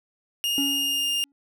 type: tone with pitch glide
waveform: 40% pulse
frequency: 2841 to 2818 Hz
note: F7 to F7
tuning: +29 to +15 cents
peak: -22 dBFS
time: 0.44-1.24 s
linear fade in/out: 0 ms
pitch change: -14 cents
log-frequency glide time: 0.75-1.1 s
type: tone with exponential decay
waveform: triangle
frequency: 280.7 Hz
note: C#4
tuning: 22 cents sharp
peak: -21 dBFS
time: 0.58-1.32 s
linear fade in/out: 1 ms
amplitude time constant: 160 ms
effects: none